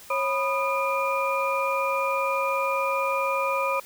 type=tone cluster; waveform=sine; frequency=545 / 988 / 1233 / 2401 Hz; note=C#5 / B5 / D#6 / D7; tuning=-29 / 0 / -16 / +38 cents; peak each=-27 / -28 / -28 / -30 dBFS; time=0.1-3.8 s; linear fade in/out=5 ms; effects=white hiss -47 dBFS RMS until 3.85 s